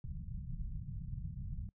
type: low-pass noise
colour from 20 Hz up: pink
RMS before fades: -42 dBFS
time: 0.04-1.69 s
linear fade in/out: 2 ms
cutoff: 180 Hz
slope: 48 dB/octave
effects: noise-tail reverb RT60 0.1 s tail -26 dB re dry